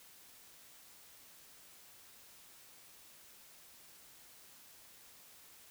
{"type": "silence", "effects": ["white hiss -59 dBFS RMS until 5.7 s"]}